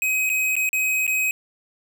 square tone with dropouts, 2529 Hz, D#7, 28 cents sharp, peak -20 dBFS, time 0.02-1.31 s, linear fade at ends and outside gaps 1 ms, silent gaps 0.293-0.299 / 0.555-0.565 / 0.691-0.73 / 1.067-1.077 s, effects none

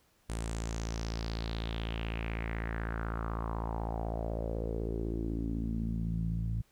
sawtooth tone with low-pass filter sweep, 56 Hz, A1, 31 cents sharp, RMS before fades -35 dBFS, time 0.29-6.62 s, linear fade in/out 10 ms, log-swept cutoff 9200 to 130 Hz, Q 4.1, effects pink hiss -69 dBFS RMS until 6.71 s

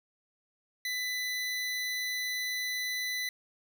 25% pulse tone, 1998 Hz, B6, 20 cents sharp, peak -28 dBFS, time 0.85-3.29 s, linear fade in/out 2 ms, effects none

